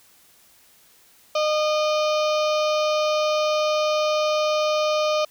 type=harmonic tone; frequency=611 Hz; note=D#5; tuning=32 cents flat; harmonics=1 / 2 / 4 / 5 / 6 / 7 / 8 / 9 / 10; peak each=-20 / -26 / -32 / -34 / -36 / -37 / -38 / -39 / -40 dBFS; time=1.35-5.25 s; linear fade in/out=5 ms; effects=white hiss -55 dBFS RMS until 5.3 s